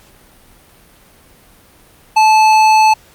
sine tone with tanh clipping, 870 Hz, A5, 20 cents flat, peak -8 dBFS, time 2.16-2.94 s, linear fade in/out 10 ms, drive 15 dB, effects pink hiss -46 dBFS RMS until 3.14 s + Opus 48 kbps

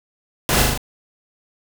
pink noise with echo, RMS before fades -18 dBFS, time 0.49-0.62 s, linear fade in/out 0 ms, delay 39 ms, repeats 4, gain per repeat -2 dB, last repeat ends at 0.776 s, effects none

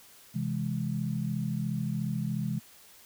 sine chord, C augmented, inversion none, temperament equal, 130.81 / 164.81 / 207.7 Hz, C3 / E3 / G#3, 0 / 0 / 0 cents, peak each -33 dBFS, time 0.34-2.6 s, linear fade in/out 20 ms, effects white hiss -55 dBFS RMS until 3.05 s

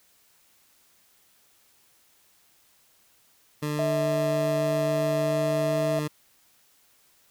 20% pulse tone with pitch glide, 149.4 to 150.53 Hz, D3 to D3, +30 to +43 cents, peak -22 dBFS, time 3.62-6.08 s, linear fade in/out 10 ms, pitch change +13 cents, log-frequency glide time 4.94-5.81 s
sine tone, 645 Hz, E5, 38 cents flat, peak -24 dBFS, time 3.79-5.99 s, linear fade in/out 0 ms
effects white hiss -62 dBFS RMS until 7.3 s

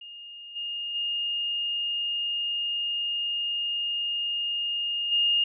sine tone with level steps, 2836 Hz, F7, 26 cents sharp, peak -40 / -30 / -26 / -20 dBFS, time 0.01-5.44 s, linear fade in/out 5 ms, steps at 0.55 / 0.94 / 5.11 s, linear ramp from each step 20 ms, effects none

